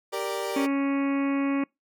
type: chord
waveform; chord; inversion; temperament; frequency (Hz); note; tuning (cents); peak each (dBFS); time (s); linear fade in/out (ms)
30% pulse; G minor; none; equal; 392 / 466.2 / 587.3; G4 / Bb4 / D5; 0 / 0 / 0; -30; 0.12-0.67; 20
type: harmonic tone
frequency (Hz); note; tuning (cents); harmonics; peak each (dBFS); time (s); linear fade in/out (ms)
277.2; C#4; 0; 1 / 2 / 3 / 4 / 5 / 6 / 7 / 8 / 9 / 10; -23 / -35 / -42 / -36 / -45 / -46 / -43 / -41 / -42 / -50; 0.56-1.64; 5
effects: noise-tail reverb RT60 0.2 s tail -26 dB re dry